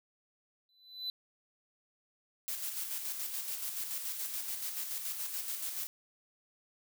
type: tone with exponential growth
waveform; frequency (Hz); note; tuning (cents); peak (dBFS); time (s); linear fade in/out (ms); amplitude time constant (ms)
triangle; 4003; B7; +23; -31; 0.69-1.1; 1; 88
type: noise with tremolo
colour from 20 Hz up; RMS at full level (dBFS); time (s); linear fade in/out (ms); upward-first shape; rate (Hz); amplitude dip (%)
blue; -37; 2.48-5.87; 0; square; 7; 40
effects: none